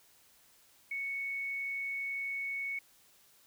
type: tone with frequency modulation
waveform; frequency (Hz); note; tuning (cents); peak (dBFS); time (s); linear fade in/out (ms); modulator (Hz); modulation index
sine; 2217; C#7; 0; -34; 0.91-2.79; 5; 29.9; 0.2
effects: white hiss -64 dBFS RMS until 3.46 s